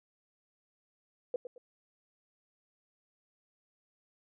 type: tone with echo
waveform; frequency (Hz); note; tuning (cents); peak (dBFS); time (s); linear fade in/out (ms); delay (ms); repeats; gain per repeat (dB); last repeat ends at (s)
sine; 493.9; B4; 0; -29; 1.34-1.36; 2; 110; 2; -10; 1.58
effects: none